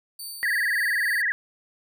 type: tone with tremolo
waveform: 15% pulse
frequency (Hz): 4573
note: D8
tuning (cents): -47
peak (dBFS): -27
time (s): 0.19-1.22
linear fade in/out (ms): 5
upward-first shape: triangle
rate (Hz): 3.5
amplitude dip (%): 35
type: tone with vibrato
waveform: sine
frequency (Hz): 1800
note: A6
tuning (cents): +39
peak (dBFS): -21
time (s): 0.43-1.32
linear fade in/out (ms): 0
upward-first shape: sine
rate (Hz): 20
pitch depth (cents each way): 180
effects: none